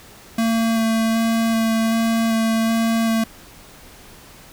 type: tone with vibrato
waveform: square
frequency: 225.8 Hz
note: A3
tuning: 45 cents sharp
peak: -17 dBFS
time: 0.38-3.24 s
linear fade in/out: 5 ms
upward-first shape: square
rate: 1.3 Hz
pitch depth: 9 cents each way
effects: pink hiss -44 dBFS RMS until 4.52 s